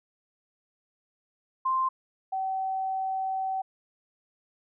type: tone pair in turn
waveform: sine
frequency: 1046.5 / 763.9 Hz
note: C6 / G5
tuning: 0 / -45 cents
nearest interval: perfect fourth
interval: 545 cents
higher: first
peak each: -23 / -27 dBFS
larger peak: first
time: 1.65-1.89 / 2.32-3.62 s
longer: second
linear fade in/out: 10 ms
effects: none